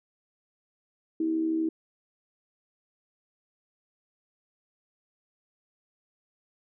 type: tone with amplitude modulation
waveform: sine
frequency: 322.2 Hz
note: E4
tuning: 39 cents flat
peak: -22 dBFS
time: 1.2-1.69 s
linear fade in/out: 5 ms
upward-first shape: sine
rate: 72.7 Hz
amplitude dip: 50%
effects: none